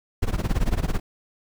brown noise with tremolo, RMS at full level -19 dBFS, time 0.22-1 s, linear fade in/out 10 ms, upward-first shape sine, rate 18 Hz, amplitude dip 90%, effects none

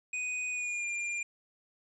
square tone with pitch glide, 2489 to 2397 Hz, D#7 to D7, 0 to +35 cents, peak -33 dBFS, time 0.13-1.23 s, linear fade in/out 5 ms, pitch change -65 cents, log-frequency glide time 0.5-0.87 s, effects resampled to 22050 Hz + 11-bit

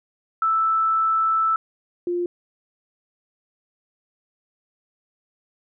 sine tone pair in turn, 1318.5 / 351 Hz, E6 / F4, 0 / +9 cents, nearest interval octave + major seventh, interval 2291 cents, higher first, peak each -17 / -21 dBFS, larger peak first, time 0.42-1.56 / 2.07-2.26 s, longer first, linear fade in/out 2 ms, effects none

